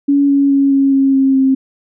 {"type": "tone with pitch steps", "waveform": "sine", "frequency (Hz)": [282.2, 279.4, 276.7, 274, 271.3, 268.7, 266.1], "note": ["C#4", "C#4", "C#4", "C#4", "C#4", "C4", "C4"], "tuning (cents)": [31, 14, -3, -20, -37, 46, 29], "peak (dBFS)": -8, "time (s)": [0.08, 1.55], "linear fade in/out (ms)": 10, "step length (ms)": 210, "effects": []}